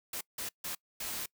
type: noise bursts at uneven times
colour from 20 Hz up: white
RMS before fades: -38 dBFS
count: 4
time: 0.13-0.21 / 0.38-0.49 / 0.64-0.75 / 1-1.26 s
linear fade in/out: 5 ms
effects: noise-tail reverb RT60 0.1 s tail -24 dB re dry